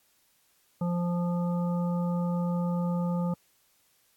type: harmonic tone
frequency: 174.61 Hz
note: F3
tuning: in tune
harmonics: 1 / 3 / 5 / 7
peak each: -26 / -36 / -40 / -43 dBFS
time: 0.81-3.34 s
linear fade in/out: 5 ms
effects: white hiss -67 dBFS RMS until 4.16 s + AAC 64 kbps